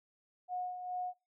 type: tone with tremolo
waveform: sine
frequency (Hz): 726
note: F#5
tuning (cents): -33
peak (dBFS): -34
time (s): 0.48-1.14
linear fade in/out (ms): 50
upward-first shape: sine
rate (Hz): 2.4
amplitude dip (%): 55
effects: noise-tail reverb RT60 0.3 s tail -26 dB re dry